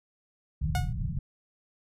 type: low-pass noise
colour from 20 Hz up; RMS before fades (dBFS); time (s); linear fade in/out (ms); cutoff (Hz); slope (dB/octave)
white; -30; 0.61-1.19; 5; 160; 48
type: tone with exponential decay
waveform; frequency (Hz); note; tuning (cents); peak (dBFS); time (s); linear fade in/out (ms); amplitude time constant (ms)
sawtooth; 726; F#5; -33; -23; 0.75-0.93; 1; 39
effects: resampled to 32000 Hz